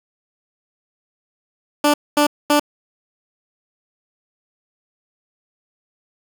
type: tone bursts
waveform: 15% pulse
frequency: 293.7 Hz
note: D4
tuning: in tune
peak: -6 dBFS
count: 3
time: 1.84-2.597 s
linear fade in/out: 5 ms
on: 99 ms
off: 230 ms
effects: none